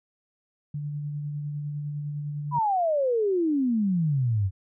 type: tone with tremolo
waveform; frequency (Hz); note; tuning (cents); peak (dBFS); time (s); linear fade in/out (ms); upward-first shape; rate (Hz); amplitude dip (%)
sine; 146.8; D3; 0; -28; 0.74-2.59; 5; sine; 9.9; 25
type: exponential sweep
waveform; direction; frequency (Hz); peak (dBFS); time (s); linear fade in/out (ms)
sine; down; 1010 to 91; -21; 2.51-4.51; 50
effects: none